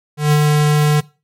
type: tone with ADSR envelope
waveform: square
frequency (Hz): 149.5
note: D3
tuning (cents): +31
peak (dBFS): -9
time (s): 0.17-1.01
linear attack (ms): 150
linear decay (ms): 52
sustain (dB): -2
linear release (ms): 15
effects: noise-tail reverb RT60 0.3 s tail -20 dB re dry + MP3 64 kbps